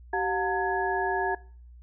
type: tone cluster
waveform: sine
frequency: 383.1 / 720 / 904 / 1678 Hz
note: G4 / F#5 / A5 / G#6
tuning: -40 / -47 / +47 / +17 cents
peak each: -30 dBFS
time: 0.13-1.35 s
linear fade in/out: 5 ms
effects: noise-tail reverb RT60 0.5 s tail -23 dB re dry + added 60 Hz sine -46 dBFS peak until 1.82 s